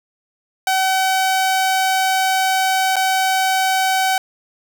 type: tone with dropouts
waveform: sawtooth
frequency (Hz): 760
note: F#5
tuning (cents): +46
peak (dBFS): -11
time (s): 0.67-4.18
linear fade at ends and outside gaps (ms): 2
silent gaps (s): 2.958-2.965
effects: none